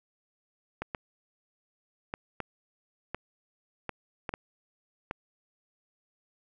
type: clicks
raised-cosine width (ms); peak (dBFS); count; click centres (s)
0.5; -18; 9; 0.82 / 0.948 / 2.139 / 2.403 / 3.146 / 3.893 / 4.292 / 4.339 / 5.111
effects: none